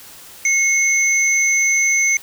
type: tone pair together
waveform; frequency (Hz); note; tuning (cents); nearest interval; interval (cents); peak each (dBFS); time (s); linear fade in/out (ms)
sine; 2174 / 6154; C#7 / G8; -34 / -33; octave + tritone; 1801; -15 / -17; 0.45-2.17; 2
effects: white hiss -40 dBFS RMS until 2.22 s